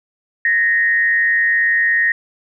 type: tone with frequency modulation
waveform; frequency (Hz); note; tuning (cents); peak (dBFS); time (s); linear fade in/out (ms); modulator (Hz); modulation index
sine; 1857; A#6; -7; -12; 0.45-2.12; 2; 150; 0.5
effects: none